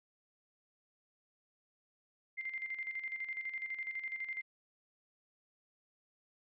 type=tone with tremolo; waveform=sine; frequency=2093 Hz; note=C7; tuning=in tune; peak=-36 dBFS; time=2.37-4.42 s; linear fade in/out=20 ms; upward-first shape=square; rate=12 Hz; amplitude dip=60%; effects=resampled to 11025 Hz